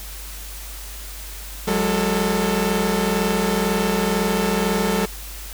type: tone cluster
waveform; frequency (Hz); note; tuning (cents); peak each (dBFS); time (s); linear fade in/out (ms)
sawtooth; 183 / 205 / 443.9; F#3 / G#3 / A4; -19 / -22 / +15; -19; 1.67-5.06; 10
effects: added 50 Hz sine -34 dBFS peak until 5.53 s + white hiss -37 dBFS RMS until 5.53 s